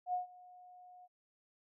sine tone with ADSR envelope, 724 Hz, F#5, 38 cents flat, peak -31 dBFS, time 0.06-1.08 s, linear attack 74 ms, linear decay 130 ms, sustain -23 dB, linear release 37 ms, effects none

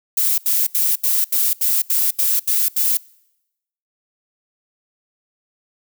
violet noise bursts, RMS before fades -17 dBFS, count 10, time 0.17-2.972 s, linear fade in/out 5 ms, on 210 ms, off 78 ms, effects noise-tail reverb RT60 0.9 s tail -25 dB re dry

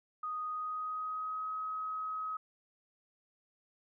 sine tone with pitch glide, 1243 to 1270.6 Hz, D#6 to D#6, -2 to +36 cents, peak -35 dBFS, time 0.23-2.37 s, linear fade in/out 5 ms, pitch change +38 cents, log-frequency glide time 0.47-1.51 s, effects none

